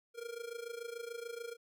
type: tone with amplitude modulation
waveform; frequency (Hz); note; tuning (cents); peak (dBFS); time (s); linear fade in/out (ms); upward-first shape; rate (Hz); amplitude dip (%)
square; 468.6; A#4; +9; -39; 0.14-1.57; 50; sine; 26.9; 80
effects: none